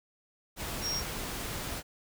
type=tone in noise; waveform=sine; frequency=5588 Hz; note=F8; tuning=in tune; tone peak=-31 dBFS; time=0.81-1.03 s; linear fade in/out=50 ms; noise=pink; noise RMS=-37 dBFS; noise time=0.56-1.83 s; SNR=+3 dB; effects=none